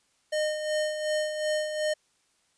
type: tone with tremolo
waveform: square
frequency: 612 Hz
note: D#5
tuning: 29 cents flat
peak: -25 dBFS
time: 0.32-1.94 s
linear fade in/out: 10 ms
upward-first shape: sine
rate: 2.7 Hz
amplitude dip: 55%
effects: white hiss -69 dBFS RMS until 2.57 s + resampled to 22050 Hz